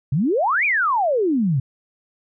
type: exponential two-way sweep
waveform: sine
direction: up then down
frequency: 123.47 to 2489 to 123.47 Hz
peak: -16 dBFS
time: 0.12-1.6 s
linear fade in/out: 5 ms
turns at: 0.65 s
effects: none